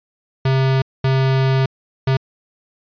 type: tone bursts at uneven times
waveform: square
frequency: 133 Hz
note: C3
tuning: 29 cents sharp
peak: -14 dBFS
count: 3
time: 0.45-0.82 / 1.04-1.66 / 2.07-2.17 s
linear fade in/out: 5 ms
effects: resampled to 11025 Hz